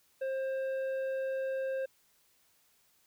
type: tone with tanh clipping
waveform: sine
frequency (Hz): 531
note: C5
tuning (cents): +25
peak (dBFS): -33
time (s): 0.21-1.86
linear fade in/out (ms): 10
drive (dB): 8
effects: white hiss -69 dBFS RMS until 3.06 s